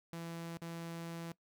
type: tone with dropouts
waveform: sawtooth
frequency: 167.4 Hz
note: E3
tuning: 27 cents sharp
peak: -38 dBFS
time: 0.13-1.32 s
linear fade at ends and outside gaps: 0 ms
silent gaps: 0.572-0.618 s
effects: noise-tail reverb RT60 0.1 s tail -20 dB re dry